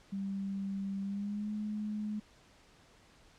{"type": "tone with pitch glide", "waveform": "sine", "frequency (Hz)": [196, 211.3], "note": ["G3", "G#3"], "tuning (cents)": [0, 30], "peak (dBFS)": -34, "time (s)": [0.12, 2.2], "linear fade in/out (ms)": 10, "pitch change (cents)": 130, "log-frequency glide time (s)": [1.02, 1.5], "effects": ["pink hiss -62 dBFS RMS until 3.38 s", "low-pass 7000 Hz 12 dB/octave"]}